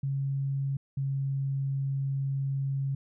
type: tone pair in turn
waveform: sine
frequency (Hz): 137.4 / 136.8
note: C#3 / C#3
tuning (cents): -15 / -23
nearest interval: unison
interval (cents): 8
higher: first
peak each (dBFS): -27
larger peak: neither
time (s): 0.03-0.77 / 0.97-2.95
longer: second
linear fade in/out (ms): 5
effects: none